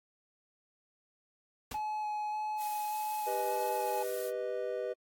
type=noise with exponential decay; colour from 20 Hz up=pink; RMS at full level=-37 dBFS; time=1.71-1.83 s; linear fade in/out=5 ms; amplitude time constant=26 ms
type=tone with vibrato; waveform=triangle; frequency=849 Hz; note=G#5; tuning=38 cents sharp; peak=-31 dBFS; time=1.74-4.03 s; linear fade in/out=5 ms; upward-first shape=square; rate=1.7 Hz; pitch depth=9 cents each way
type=noise; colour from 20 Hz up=blue; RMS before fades=-45 dBFS; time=2.57-4.32 s; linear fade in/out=50 ms
type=chord; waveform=triangle; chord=G augmented; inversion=none; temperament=equal; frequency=392 / 493.9 / 622.3 Hz; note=G4 / B4 / D#5; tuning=0 / 0 / 0 cents; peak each=-37 / -34 / -37 dBFS; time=3.26-4.94 s; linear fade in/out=20 ms
effects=AAC 64 kbps